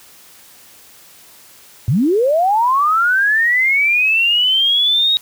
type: linear sweep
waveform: sine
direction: up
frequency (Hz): 100 to 3800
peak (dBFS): -11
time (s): 1.88-5.17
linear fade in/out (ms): 0
effects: white hiss -44 dBFS RMS until 5.21 s + high-pass 60 Hz 12 dB/octave